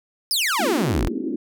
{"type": "exponential sweep", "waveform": "sawtooth", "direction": "down", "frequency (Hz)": [5390, 36.16], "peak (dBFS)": -16, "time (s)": [0.31, 1.08], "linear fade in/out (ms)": 0}
{"type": "band-pass noise", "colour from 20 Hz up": "white", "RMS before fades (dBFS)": -26, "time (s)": [0.59, 1.36], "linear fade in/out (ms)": 10, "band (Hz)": [230, 360], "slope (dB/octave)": 48}
{"effects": []}